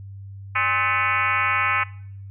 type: tone with frequency modulation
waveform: sine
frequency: 1760 Hz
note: A6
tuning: in tune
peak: -18 dBFS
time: 0.55-1.84 s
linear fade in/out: 10 ms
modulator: 236 Hz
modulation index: 3.2
effects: noise-tail reverb RT60 0.7 s tail -21 dB re dry + added 98 Hz sine -35 dBFS peak until 2.3 s